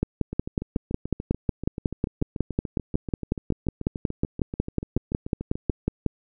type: two click trains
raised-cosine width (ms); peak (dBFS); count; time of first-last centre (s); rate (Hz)
3; -18 / -9; 38 / 34; 0.33-5.7 / 0.03-6.063; 6.89 / 5.47
effects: none